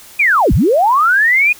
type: linear two-way sweep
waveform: sine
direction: down then up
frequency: 2500 to 32.7 to 2500 Hz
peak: -8 dBFS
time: 0.19-1.53 s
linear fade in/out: 10 ms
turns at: 0.53 s
effects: white hiss -39 dBFS RMS until 1.59 s